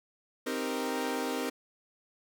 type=chord; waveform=sawtooth; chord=C minor seventh; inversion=none; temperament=equal; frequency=261.6 / 311.1 / 392 / 466.2 Hz; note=C4 / Eb4 / G4 / Bb4; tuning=0 / 0 / 0 / 0 cents; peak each=-31 / -34 / -35 / -32 dBFS; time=0.46-1.5 s; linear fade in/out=10 ms; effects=none